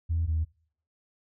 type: tone pair in turn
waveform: sine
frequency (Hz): 82.7 / 79.75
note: E2 / D#2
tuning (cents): +6 / +43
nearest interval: minor second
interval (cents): 63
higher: first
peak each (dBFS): -23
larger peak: neither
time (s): 0.09-0.27 / 0.27-0.45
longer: neither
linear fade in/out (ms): 20
effects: noise-tail reverb RT60 0.6 s tail -26 dB re dry + tanh soft clip ceiling -20 dBFS